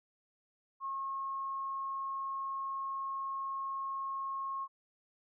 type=tone; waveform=sine; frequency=1084 Hz; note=C#6; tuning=39 cents flat; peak=-35 dBFS; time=0.8-4.68 s; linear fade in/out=50 ms; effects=none